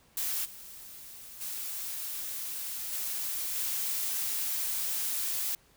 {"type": "noise with level steps", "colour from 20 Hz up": "blue", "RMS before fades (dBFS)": [-32, -47, -37, -34, -32], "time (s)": [0.17, 5.55], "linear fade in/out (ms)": 2, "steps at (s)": [0.44, 1.4, 2.91, 3.55], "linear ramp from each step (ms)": 20, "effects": ["pink hiss -63 dBFS RMS until 5.76 s"]}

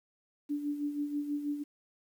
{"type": "tone with tremolo", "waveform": "sine", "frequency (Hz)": 291.3, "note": "D4", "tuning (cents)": -14, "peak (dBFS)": -29, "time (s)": [0.49, 1.64], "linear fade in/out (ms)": 20, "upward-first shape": "sine", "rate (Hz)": 6.2, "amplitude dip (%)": 60, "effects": ["10-bit"]}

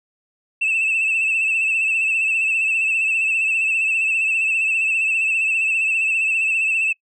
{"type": "tone with vibrato", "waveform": "sine", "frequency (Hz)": 2637, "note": "E7", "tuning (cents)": 0, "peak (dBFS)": -15, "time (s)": [0.61, 6.93], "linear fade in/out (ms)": 10, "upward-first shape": "triangle", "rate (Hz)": 15, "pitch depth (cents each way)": 60, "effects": ["noise-tail reverb RT60 0.1 s tail -25 dB re dry", "tanh soft clip ceiling -14 dBFS"]}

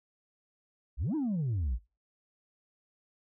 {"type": "exponential two-way sweep", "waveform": "sine", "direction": "up then down", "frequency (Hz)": [50.7, 329.6, 50.7], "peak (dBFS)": -26, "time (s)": [0.97, 1.79], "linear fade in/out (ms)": 50, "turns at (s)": 1.15, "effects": ["noise-tail reverb RT60 0.3 s tail -21 dB re dry", "tanh soft clip ceiling -27 dBFS"]}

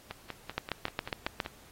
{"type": "two click trains", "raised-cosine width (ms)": 0.3, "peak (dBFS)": [-22, -13], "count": [8, 7], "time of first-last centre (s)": [[0.11, 1.461], [0.58, 1.402]], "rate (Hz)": [5.18, 7.3], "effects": ["pink hiss -57 dBFS RMS until 1.71 s", "AAC 48 kbps"]}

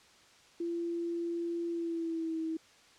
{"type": "tone with pitch glide", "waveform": "sine", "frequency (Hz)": [340.1, 322.1], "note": ["F4", "E4"], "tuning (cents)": [-46, -40], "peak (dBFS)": -32, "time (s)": [0.6, 2.57], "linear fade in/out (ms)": 5, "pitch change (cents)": -94, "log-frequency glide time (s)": [1.68, 2.4], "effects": ["white hiss -60 dBFS RMS until 2.98 s", "low-pass 6000 Hz 12 dB/octave"]}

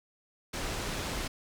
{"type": "low-pass noise", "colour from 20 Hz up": "pink", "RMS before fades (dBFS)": -35, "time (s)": [0.53, 1.28], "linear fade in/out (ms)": 10, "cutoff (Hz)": 8200, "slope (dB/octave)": 12, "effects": []}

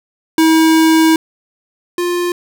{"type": "tone pair in turn", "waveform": "square", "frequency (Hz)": [321.1, 351.6], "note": ["E4", "F4"], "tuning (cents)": [-45, 12], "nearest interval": "major second", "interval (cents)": 157, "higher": "second", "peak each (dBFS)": [-8, -15], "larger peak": "first", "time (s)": [[0.38, 1.16], [1.98, 2.32]], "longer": "first", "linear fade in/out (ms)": 2, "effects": []}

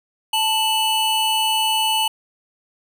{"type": "tone pair together", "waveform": "square", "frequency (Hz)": [880, 2960], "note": ["A5", "F#7"], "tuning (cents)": [0, 0], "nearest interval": "octave + major sixth", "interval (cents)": 2100, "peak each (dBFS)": [-21, -20], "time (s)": [0.33, 2.08], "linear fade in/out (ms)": 5, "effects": []}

